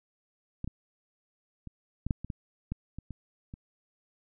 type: clicks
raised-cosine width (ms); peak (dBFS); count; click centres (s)
5; -22 / -23 / -29 / -19 / -14 / -25 / -22 / -20 / -27 / -27 / -29; 11; 0.644 / 0.676 / 1.673 / 2.066 / 2.108 / 2.246 / 2.302 / 2.72 / 2.986 / 3.107 / 3.539
effects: none